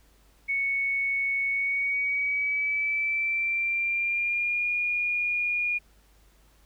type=tone with pitch glide; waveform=sine; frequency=2217 to 2432 Hz; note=C#7 to D#7; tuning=0 to -40 cents; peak=-24 dBFS; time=0.48-5.79 s; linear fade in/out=20 ms; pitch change=+160 cents; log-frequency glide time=1.48-4.69 s; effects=added 50 Hz sine -58 dBFS peak until 6.65 s + pink hiss -63 dBFS RMS until 6.65 s